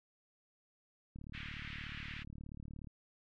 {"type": "click train", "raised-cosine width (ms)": 5, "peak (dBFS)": -36, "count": 64, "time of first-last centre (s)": [1.16, 2.872], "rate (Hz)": 36.8}
{"type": "band-pass noise", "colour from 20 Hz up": "pink", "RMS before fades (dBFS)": -48, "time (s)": [1.33, 2.24], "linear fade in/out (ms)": 20, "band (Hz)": [1700, 2900], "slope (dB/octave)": 24}
{"effects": ["MP3 64 kbps"]}